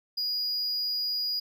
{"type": "tone", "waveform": "triangle", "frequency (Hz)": 4892, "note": "D#8", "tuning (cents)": -30, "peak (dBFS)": -26, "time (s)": [0.17, 1.4], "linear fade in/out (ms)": 10, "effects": []}